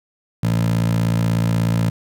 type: tone with high-pass filter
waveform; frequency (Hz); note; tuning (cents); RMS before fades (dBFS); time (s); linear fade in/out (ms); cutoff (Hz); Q
15% pulse; 56.5; A1; +47; -18; 0.43-1.9; 5; 130; 3.8
effects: none